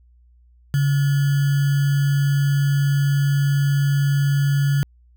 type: tone with sample-and-hold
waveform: sine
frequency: 140.8 Hz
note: C#3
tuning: 27 cents sharp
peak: -15 dBFS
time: 0.74-4.83 s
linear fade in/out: 0 ms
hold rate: 1575 Hz
effects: added 60 Hz sine -50 dBFS peak until 5.16 s